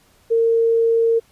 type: tone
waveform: sine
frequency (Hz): 457.9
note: A#4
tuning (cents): -31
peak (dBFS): -13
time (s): 0.3-1.2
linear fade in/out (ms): 20
effects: pink hiss -56 dBFS RMS until 1.31 s + resampled to 32000 Hz